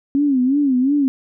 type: tone with vibrato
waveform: sine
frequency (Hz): 270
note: C#4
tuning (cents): -45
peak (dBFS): -13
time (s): 0.15-1.08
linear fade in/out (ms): 0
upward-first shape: sine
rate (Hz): 2.8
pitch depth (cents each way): 140
effects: none